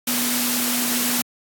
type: tone in noise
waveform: sine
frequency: 243.7 Hz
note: B3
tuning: 23 cents flat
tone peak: -25 dBFS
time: 0.07-1.22 s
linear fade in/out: 5 ms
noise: white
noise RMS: -22 dBFS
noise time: 0.07-1.22 s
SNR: -6 dB
effects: high-pass 150 Hz 12 dB/octave + AAC 64 kbps